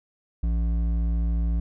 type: tone with hard clipping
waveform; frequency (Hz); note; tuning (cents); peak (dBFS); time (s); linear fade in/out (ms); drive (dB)
triangle; 57; A#1; -38; -23; 0.43-1.6; 5; 12
effects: none